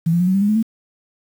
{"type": "tone with pitch steps", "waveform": "sine", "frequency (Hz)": [164.81, 172.11, 179.73, 187.68, 195.99, 204.7, 213.7, 223.2], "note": ["E3", "F3", "F3", "F#3", "G3", "G#3", "G#3", "A3"], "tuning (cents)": [0, -25, 50, 25, 0, -25, 50, 25], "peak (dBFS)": -13, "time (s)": [0.06, 0.628], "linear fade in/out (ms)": 10, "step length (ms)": 71, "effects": ["7-bit"]}